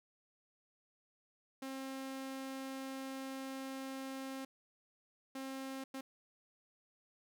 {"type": "tone bursts at uneven times", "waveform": "sawtooth", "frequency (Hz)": 267, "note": "C4", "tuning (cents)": 35, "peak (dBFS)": -38, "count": 3, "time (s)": [[1.62, 4.45], [5.35, 5.84], [5.94, 6.01]], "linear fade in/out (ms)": 5, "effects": []}